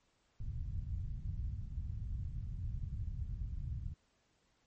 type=low-pass noise; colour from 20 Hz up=white; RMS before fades=-40 dBFS; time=0.4-3.94 s; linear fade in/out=5 ms; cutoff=110 Hz; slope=24 dB/octave; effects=pink hiss -75 dBFS RMS until 4.66 s + MP3 32 kbps